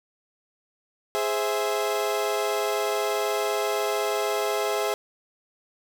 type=chord; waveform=30% pulse; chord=Ab augmented; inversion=none; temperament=equal; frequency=415.3 / 523.3 / 659.3 Hz; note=Ab4 / C5 / E5; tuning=0 / 0 / 0 cents; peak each=-24 / -28 / -26 dBFS; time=1.15-4.94 s; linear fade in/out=0 ms; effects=none